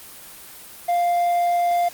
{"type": "tone", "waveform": "triangle", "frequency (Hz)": 698.5, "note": "F5", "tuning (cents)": 0, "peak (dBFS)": -15, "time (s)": [0.88, 1.89], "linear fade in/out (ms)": 10, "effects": ["white hiss -41 dBFS RMS until 1.93 s", "Opus 24 kbps"]}